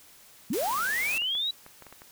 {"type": "linear sweep", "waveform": "sine", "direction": "up", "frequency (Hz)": [174.61, 3951], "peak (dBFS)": -26, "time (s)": [0.5, 1.51], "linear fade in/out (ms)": 5}
{"type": "noise", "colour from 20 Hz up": "white", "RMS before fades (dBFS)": -36, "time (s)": [0.53, 1.18], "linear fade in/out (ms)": 2}
{"type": "clicks", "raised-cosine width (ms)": 0.5, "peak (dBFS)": -31, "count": 7, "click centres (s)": [1.22, 1.352, 1.664, 1.823, 1.867, 1.926, 2.019]}
{"effects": ["white hiss -54 dBFS RMS until 2.11 s"]}